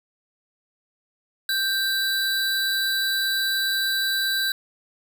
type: tone pair together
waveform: square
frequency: 1568 / 3951 Hz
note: G6 / B7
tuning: 0 / 0 cents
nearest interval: octave + major third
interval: 1600 cents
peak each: -25 / -25 dBFS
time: 1.49-4.52 s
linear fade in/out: 2 ms
effects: none